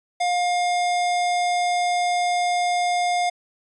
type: tone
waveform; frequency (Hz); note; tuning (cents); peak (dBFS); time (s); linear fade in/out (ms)
square; 710; F5; +28; -20; 0.2-3.3; 10
effects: resampled to 22050 Hz